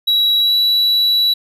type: tone with pitch glide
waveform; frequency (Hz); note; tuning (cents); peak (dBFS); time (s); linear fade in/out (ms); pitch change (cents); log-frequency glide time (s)
triangle; 3890 to 3928; B7 to B7; -27 to -10; -10; 0.07-1.34; 10; +17; 0.4-0.54
effects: none